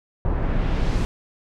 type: noise with low-pass filter sweep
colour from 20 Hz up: brown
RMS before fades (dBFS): -21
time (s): 0.25-1.05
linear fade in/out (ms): 0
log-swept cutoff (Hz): 1100 to 8300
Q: 0.87
effects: none